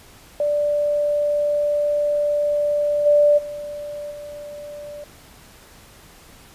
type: tone with level steps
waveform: sine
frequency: 587.3 Hz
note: D5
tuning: in tune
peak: -17 / -11 / -28 / -32 dBFS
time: 0.4-5.04 s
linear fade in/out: 2 ms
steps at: 3.05 / 3.37 / 4.1 s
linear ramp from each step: 20 ms
effects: pink hiss -47 dBFS RMS until 6.54 s + resampled to 32000 Hz